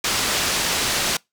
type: low-pass noise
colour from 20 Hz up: white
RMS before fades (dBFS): -22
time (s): 0.04-1.17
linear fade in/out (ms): 5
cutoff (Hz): 6400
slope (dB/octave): 12
effects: noise-tail reverb RT60 0.2 s tail -26 dB re dry